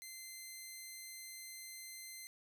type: tone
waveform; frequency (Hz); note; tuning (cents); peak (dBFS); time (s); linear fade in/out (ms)
10% pulse; 2071; C7; -18; -39; 0.02-2.27; 0
effects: none